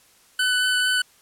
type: tone with vibrato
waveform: 25% pulse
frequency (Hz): 1500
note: F#6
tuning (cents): +23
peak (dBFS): -15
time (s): 0.39-1.02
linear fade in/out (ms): 5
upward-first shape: sine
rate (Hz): 4.5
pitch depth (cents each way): 9
effects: white hiss -56 dBFS RMS until 1.21 s + low-pass 12000 Hz 12 dB/octave